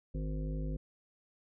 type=harmonic tone; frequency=51.5 Hz; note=G#1; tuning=14 cents flat; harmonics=1 / 3 / 5 / 7 / 9 / 10; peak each=-35 / -39 / -44 / -51 / -54 / -50 dBFS; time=0.14-0.77 s; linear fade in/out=10 ms; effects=none